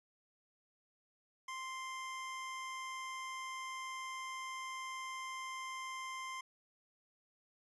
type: tone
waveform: 25% pulse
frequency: 1046.5 Hz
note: C6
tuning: in tune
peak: -38 dBFS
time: 1.48-6.41 s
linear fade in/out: 5 ms
effects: resampled to 22050 Hz